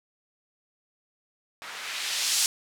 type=noise with low-pass filter sweep; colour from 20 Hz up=violet; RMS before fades=-29 dBFS; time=1.62-2.46 s; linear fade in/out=0 ms; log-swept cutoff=1300 to 6400 Hz; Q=0.95; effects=none